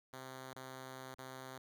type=tone with dropouts; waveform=5% pulse; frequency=130.81 Hz; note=C3; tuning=in tune; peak=-36 dBFS; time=0.13-1.58 s; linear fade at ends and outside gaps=2 ms; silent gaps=0.533-0.561 / 1.146-1.185 s; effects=none